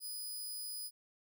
10% pulse tone, 4978 Hz, D#8, in tune, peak -34 dBFS, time 0-0.91 s, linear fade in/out 50 ms, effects none

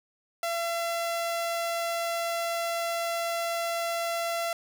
sawtooth tone, 677 Hz, E5, 46 cents sharp, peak -24 dBFS, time 0.43-4.53 s, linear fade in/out 2 ms, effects none

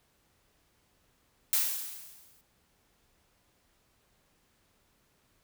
blue noise with exponential decay, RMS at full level -25 dBFS, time 1.53-2.41 s, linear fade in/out 0 ms, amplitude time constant 190 ms, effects pink hiss -70 dBFS RMS until 5.43 s

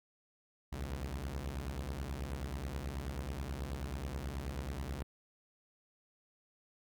sawtooth beating tone pair, 62.9 / 72.2 Hz, B1 / D2, +32 / -29 cents, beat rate 9.3 Hz, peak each -37 / -37 dBFS, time 0.72-5.03 s, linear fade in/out 10 ms, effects none

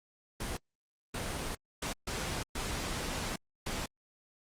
pink noise bursts at uneven times, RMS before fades -36 dBFS, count 6, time 0.4-0.57 / 1.14-1.55 / 1.82-1.93 / 2.07-2.43 / 2.55-3.36 / 3.66-3.86 s, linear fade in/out 5 ms, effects low-pass 10000 Hz 12 dB/octave + Opus 32 kbps

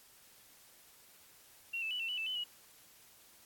sine tone with pitch steps, 2738 / 2632 / 2962 / 2694 / 2962 / 2644 / 3026 / 2909 Hz, F7 / E7 / F#7 / E7 / F#7 / E7 / F#7 / F#7, -35 / -3 / +1 / +37 / +1 / +5 / +38 / -30 cents, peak -35 dBFS, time 1.73-2.442 s, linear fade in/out 10 ms, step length 89 ms, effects white hiss -61 dBFS RMS until 3.45 s + AAC 64 kbps

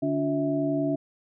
sine tone cluster, 146.7 / 286.9 / 357.1 / 651 Hz, D3 / D4 / F4 / E5, -2 / -40 / +39 / -22 cents, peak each -33 / -25 / -33 / -29 dBFS, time 0.02-0.96 s, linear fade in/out 10 ms, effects none

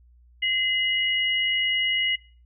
sine tone pair together, 2051 / 2900 Hz, C7 / F#7, -35 / -35 cents, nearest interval tritone, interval 600 cents, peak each -24 dBFS, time 0.42-2.16 s, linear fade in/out 10 ms, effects noise-tail reverb RT60 0.4 s tail -22 dB re dry + added 60 Hz sine -52 dBFS peak until 2.45 s

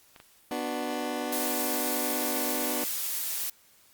clicks, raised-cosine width 0.3 ms, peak -31 dBFS, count 2, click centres 0.162 / 0.201 s
20% pulse chord, B minor, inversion none, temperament just, 246.9 / 296.3 / 370.4 Hz, B3 / D4 / F#4, 0 / +15 / +2 cents, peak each -29 / -29 / -33 dBFS, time 0.51-2.84 s, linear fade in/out 2 ms
blue noise, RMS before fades -31 dBFS, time 1.32-3.5 s, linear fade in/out 5 ms
effects white hiss -60 dBFS RMS until 3.93 s + Opus 48 kbps

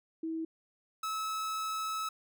sine / 45% pulse tone pair in turn, 323.6 / 1296.8 Hz, E4 / E6, -32 / -29 cents, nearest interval 2 octaves, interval 2403 cents, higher second, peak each -33 / -33 dBFS, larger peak neither, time 0.23-0.45 / 1.03-2.09 s, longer second, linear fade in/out 5 ms, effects none

